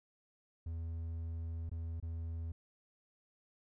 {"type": "tone with dropouts", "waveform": "triangle", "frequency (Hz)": 82.41, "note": "E2", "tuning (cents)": 0, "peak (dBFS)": -36, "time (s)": [0.66, 2.52], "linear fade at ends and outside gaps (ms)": 5, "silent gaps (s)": [[1.695, 1.714], [2.001, 2.026]], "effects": []}